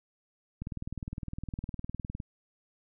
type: click train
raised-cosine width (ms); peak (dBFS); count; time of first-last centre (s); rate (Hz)
5; -24; 32; 0.62-2.202; 19.6
effects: none